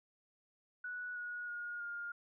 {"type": "tone with pitch steps", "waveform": "sine", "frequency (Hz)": [1473, 1452.7, 1432.7, 1413], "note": ["F#6", "F#6", "F6", "F6"], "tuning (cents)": [-8, -32, 44, 20], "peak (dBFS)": -40, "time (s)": [0.84, 2.12], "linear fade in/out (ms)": 5, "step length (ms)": 320, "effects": []}